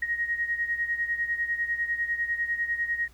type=beating tone pair; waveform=sine; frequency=1876 / 1886 Hz; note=A#6 / A#6; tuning=+11 / +20 cents; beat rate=10 Hz; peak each=-27 / -32 dBFS; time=0.02-3.08 s; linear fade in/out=5 ms; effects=added 60 Hz sine -53 dBFS peak until 3.13 s + pink hiss -60 dBFS RMS until 3.13 s